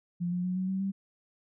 sine tone with pitch steps, 174.61 / 178.49 / 182.45 / 186.49 / 190.63 / 194.86 Hz, F3 / F3 / F#3 / F#3 / G3 / G3, 0 / +38 / -24 / +14 / -48 / -10 cents, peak -28 dBFS, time 0.2-0.92 s, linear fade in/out 20 ms, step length 120 ms, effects none

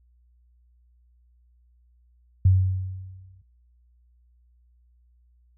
sine tone with exponential decay, 93.7 Hz, F#2, 22 cents sharp, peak -12 dBFS, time 2.45-3.42 s, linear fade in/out 5 ms, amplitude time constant 210 ms, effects noise-tail reverb RT60 0.6 s tail -23 dB re dry + added 60 Hz sine -57 dBFS peak until 5.57 s

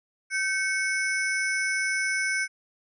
square ring-modulated tone, 1876 Hz, A#6, 11 cents sharp, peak -22 dBFS, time 0.3-2.48 s, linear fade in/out 50 ms, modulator 333 Hz, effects resampled to 24000 Hz

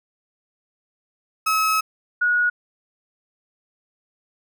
35% pulse / sine tone pair in turn, 1286 / 1453.8 Hz, E6 / F#6, -43 / -31 cents, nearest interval major second, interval 212 cents, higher second, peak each -16 dBFS, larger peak neither, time 1.46-1.81 / 2.21-2.5 s, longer first, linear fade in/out 10 ms, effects none

